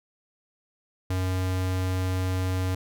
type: tone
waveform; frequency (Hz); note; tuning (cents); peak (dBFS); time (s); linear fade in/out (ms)
square; 92.7; F#2; +4; -25; 1.1-2.75; 5
effects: none